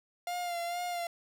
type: tone with vibrato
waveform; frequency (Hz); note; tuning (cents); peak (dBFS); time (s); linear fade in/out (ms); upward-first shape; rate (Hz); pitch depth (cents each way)
45% pulse; 698.5; F5; 0; -33; 0.27-1.07; 2; sine; 2.2; 34
effects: none